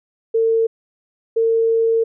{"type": "tone pair in turn", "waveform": "sine", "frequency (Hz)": [452, 454], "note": ["A4", "A#4"], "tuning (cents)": [47, -46], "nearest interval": "unison", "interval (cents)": 7, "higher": "second", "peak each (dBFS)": -13, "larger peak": "neither", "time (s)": [[0.34, 0.67], [1.36, 2.04]], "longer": "second", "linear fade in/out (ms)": 10, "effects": []}